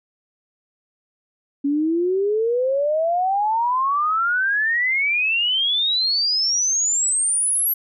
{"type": "exponential sweep", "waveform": "sine", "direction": "up", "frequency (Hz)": [277.2, 11840], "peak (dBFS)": -17, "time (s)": [1.64, 7.74], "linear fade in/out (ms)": 10, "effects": []}